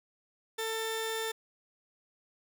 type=tone pair together; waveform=sawtooth; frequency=445.9 / 1783.6 Hz; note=A4 / A6; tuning=+23 / +23 cents; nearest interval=2 octaves; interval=2400 cents; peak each=-30 / -32 dBFS; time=0.58-1.32 s; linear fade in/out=10 ms; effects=none